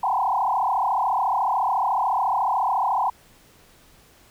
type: tone with frequency modulation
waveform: sine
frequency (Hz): 880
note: A5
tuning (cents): 0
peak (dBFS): -19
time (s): 0.03-3.1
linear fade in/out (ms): 5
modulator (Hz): 34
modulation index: 4.2
effects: pink hiss -54 dBFS RMS until 4.3 s